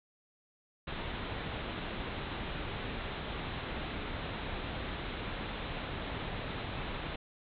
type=low-pass noise; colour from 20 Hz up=pink; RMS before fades=-39 dBFS; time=0.87-7.16 s; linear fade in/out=5 ms; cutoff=3900 Hz; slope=96 dB/octave; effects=none